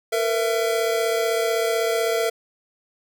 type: tone cluster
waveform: square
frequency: 456.2 / 492.1 / 667 Hz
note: A#4 / B4 / E5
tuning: -37 / -6 / +20 cents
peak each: -23 / -30 / -25 dBFS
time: 0.12-2.3 s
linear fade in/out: 10 ms
effects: none